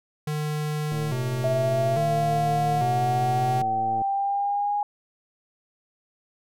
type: tone with vibrato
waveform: square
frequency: 138.59 Hz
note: C#3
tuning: in tune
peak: -26 dBFS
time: 0.27-3.62 s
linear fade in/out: 5 ms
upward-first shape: square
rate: 0.59 Hz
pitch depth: 150 cents each way
type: click train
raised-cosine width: 2 ms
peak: -24 dBFS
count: 348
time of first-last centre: 0.92-4.018 s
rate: 112 Hz
type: linear sweep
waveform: sine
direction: up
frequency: 651 to 826 Hz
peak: -22 dBFS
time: 1.44-4.83 s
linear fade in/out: 2 ms
effects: none